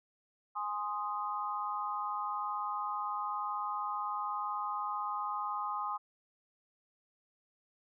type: chord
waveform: sine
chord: Ab major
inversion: none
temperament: equal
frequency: 830.6 / 1046.5 / 1244.5 Hz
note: Ab5 / C6 / Eb6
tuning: 0 / 0 / 0 cents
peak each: -39 / -38 / -37 dBFS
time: 0.55-5.98 s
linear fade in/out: 20 ms
effects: none